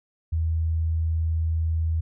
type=tone; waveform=sine; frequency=81 Hz; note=E2; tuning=30 cents flat; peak=-21 dBFS; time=0.32-2.01 s; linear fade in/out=10 ms; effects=none